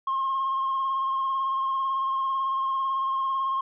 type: tone with vibrato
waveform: sine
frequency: 1071 Hz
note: C6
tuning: 40 cents sharp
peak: -22 dBFS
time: 0.07-3.61 s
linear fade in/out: 5 ms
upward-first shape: sine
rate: 18 Hz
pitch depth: 23 cents each way
effects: tanh soft clip ceiling -21 dBFS